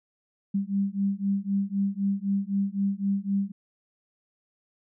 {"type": "beating tone pair", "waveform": "sine", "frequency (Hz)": [196, 199.9], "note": ["G3", "G3"], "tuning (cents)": [0, 34], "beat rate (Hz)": 3.9, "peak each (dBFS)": -27, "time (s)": [0.54, 3.52], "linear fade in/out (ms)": 10, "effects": []}